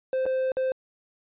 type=tone with dropouts; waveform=triangle; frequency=521 Hz; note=C5; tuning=7 cents flat; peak=-21 dBFS; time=0.13-0.72 s; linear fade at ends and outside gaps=1 ms; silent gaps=0.256-0.263 / 0.519-0.569 s; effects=resampled to 8000 Hz